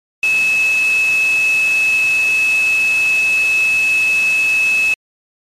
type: tone in noise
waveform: sine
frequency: 2593 Hz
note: E7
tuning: 29 cents flat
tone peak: -11 dBFS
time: 0.23-4.94 s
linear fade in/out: 2 ms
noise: white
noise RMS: -26 dBFS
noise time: 0.23-4.94 s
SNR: +12 dB
effects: low-pass 8000 Hz 12 dB/octave + MP3 64 kbps